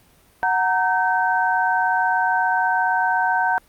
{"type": "tone cluster", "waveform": "sine", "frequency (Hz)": [740, 927, 1543], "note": ["F#5", "A#5", "G6"], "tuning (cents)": [0, -10, -28], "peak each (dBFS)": -21, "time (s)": [0.43, 3.58], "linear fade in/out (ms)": 0, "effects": ["pink hiss -55 dBFS RMS until 3.68 s", "Opus 32 kbps"]}